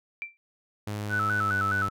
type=tone with exponential decay; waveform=sine; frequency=2349 Hz; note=D7; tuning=in tune; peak=-28 dBFS; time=0.22-0.37 s; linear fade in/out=0 ms; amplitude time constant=31 ms
type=tone with pitch glide; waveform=sawtooth; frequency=104.2 to 99.26 Hz; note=G#2 to G2; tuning=+6 to +22 cents; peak=-27 dBFS; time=0.87-1.89 s; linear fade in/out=5 ms; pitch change=-84 cents; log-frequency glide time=1.38-1.55 s
type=tone with vibrato; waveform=sine; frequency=1396.9 Hz; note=F6; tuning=in tune; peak=-24 dBFS; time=1.09-1.9 s; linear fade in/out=50 ms; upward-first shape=square; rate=4.8 Hz; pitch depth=110 cents each way
effects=none